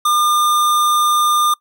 square tone, 1204 Hz, D6, 43 cents sharp, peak -13 dBFS, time 0.05-1.54 s, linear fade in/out 5 ms, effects noise-tail reverb RT60 0.1 s tail -23 dB re dry

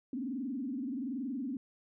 sine tone with frequency modulation, 260 Hz, C4, 11 cents flat, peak -34 dBFS, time 0.13-1.57 s, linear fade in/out 2 ms, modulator 21.2 Hz, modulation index 1.4, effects none

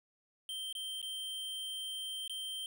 square tone with dropouts, 3136 Hz, G7, in tune, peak -39 dBFS, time 0.49-2.66 s, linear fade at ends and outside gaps 1 ms, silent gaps 0.727-0.751 / 1.016-1.027 / 2.278-2.296 s, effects none

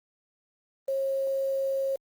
sine tone with quantisation, 541 Hz, C#5, 42 cents flat, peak -25 dBFS, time 0.88-1.96 s, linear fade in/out 5 ms, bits 8, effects Opus 24 kbps

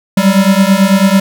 square beating tone pair, 190 / 199.1 Hz, F#3 / G3, +46 / +27 cents, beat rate 9.1 Hz, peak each -10 dBFS, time 0.17-1.2 s, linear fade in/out 5 ms, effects none

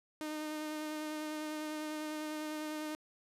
sawtooth tone with vibrato, 306.5 Hz, D#4, 26 cents flat, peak -34 dBFS, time 0.21-2.95 s, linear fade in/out 0 ms, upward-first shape triangle, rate 10 Hz, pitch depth 19 cents each way, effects resampled to 32000 Hz

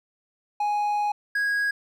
triangle tone pair in turn, 830.6 / 1649.2 Hz, G#5 / G#6, 0 / -13 cents, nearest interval octave, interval 1187 cents, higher second, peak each -20 dBFS, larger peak neither, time 0.6-1.12 / 1.35-1.71 s, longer first, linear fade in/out 5 ms, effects none

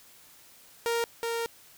sawtooth tone pair in turn, 466.2 / 463.2 Hz, A#4 / A#4, 0 / -11 cents, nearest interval unison, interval 11 cents, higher first, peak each -22 / -25 dBFS, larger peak first, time 0.86-1.04 / 1.23-1.46 s, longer second, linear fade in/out 0 ms, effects white hiss -55 dBFS RMS until 1.77 s

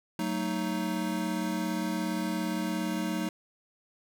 square chord, D# diminished, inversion first, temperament just, 186.68 / 224 / 311.1 Hz, F#3 / A3 / D#4, +16 / +31 / 0 cents, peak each -34 / -35 / -34 dBFS, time 0.19-3.29 s, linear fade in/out 2 ms, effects none

